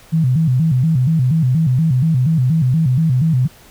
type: tone with vibrato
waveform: sine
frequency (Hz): 143.5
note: D3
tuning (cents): -40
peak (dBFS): -11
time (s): 0.12-3.48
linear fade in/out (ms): 20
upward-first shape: square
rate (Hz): 4.2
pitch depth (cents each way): 210
effects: pink hiss -45 dBFS RMS until 3.7 s